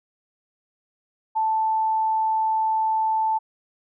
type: tone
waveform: sine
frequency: 880 Hz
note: A5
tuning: in tune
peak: -19 dBFS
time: 1.35-3.39 s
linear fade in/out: 20 ms
effects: none